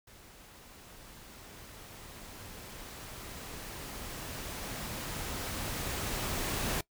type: noise with level ramp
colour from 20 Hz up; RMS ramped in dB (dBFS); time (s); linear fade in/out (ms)
pink; -55 to -33; 0.07-6.81; 5
effects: noise-tail reverb RT60 0.1 s tail -21 dB re dry